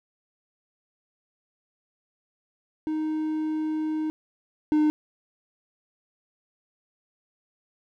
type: tone pair in turn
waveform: triangle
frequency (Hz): 311.1 / 304.3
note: D#4 / D#4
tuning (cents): 0 / -38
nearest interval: unison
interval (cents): 38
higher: first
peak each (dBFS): -23 / -16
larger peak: second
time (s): 2.87-4.1 / 4.72-4.9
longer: first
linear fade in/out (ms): 0
effects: none